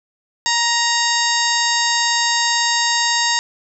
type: harmonic tone with a mistuned harmonic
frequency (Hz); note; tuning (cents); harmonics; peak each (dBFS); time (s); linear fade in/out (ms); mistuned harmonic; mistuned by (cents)
938; A#5; +11; 1 / 2 / 3 / 4 / 5 / 6 / 7 / 8; -21 / -21 / -27 / -23 / -23 / -26 / -24 / -26; 0.46-3.39; 0; 6; -84
effects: none